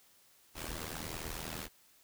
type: noise with amplitude modulation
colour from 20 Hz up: pink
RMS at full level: -38 dBFS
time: 0.54-1.69 s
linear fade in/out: 50 ms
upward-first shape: sine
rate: 80.1 Hz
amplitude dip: 85%
effects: white hiss -65 dBFS RMS until 2.03 s